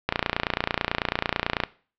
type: click train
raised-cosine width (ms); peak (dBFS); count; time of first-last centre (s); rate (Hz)
0.3; -5; 46; 0.09-1.636; 29.1
effects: noise-tail reverb RT60 0.4 s tail -19 dB re dry + low-pass 4000 Hz 12 dB/octave